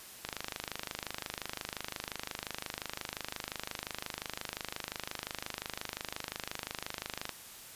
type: click train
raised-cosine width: 0.2 ms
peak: -18 dBFS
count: 182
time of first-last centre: 0.25-7.293 s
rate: 25.7 Hz
effects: white hiss -50 dBFS RMS until 7.75 s + resampled to 32000 Hz